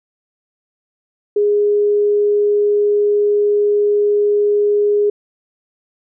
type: tone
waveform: sine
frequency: 413.2 Hz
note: G#4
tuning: 9 cents flat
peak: -11 dBFS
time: 1.36-5.1 s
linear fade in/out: 5 ms
effects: none